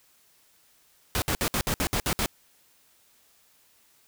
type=noise bursts; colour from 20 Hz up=pink; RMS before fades=-26 dBFS; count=9; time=1.15-2.26 s; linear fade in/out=0 ms; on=70 ms; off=60 ms; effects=white hiss -62 dBFS RMS until 4.07 s